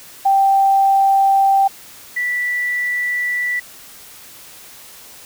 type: tone pair in turn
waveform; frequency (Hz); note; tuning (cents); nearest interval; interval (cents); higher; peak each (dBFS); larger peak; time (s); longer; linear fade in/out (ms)
sine; 783 / 1965.1; G5 / B6; -2 / -9; octave + major third; 1593; second; -10 / -17; first; 0.25-1.68 / 2.16-3.6; second; 10
effects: white hiss -40 dBFS RMS until 5.25 s